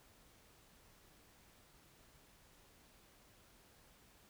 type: silence
effects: pink hiss -66 dBFS RMS until 4.29 s